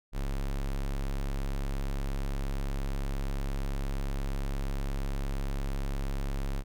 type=tone; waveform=square; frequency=34.3 Hz; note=C#1; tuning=17 cents flat; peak=-30 dBFS; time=0.12-6.64 s; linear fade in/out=50 ms; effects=none